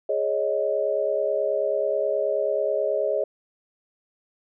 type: chord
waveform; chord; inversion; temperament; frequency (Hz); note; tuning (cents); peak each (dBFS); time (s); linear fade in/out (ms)
sine; Ab suspended fourth; none; just; 415.3 / 553.7 / 623; Ab4 / Db5 / Eb5; 0 / -2 / +2; -27 / -25 / -25; 0.09-3.24; 5
effects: none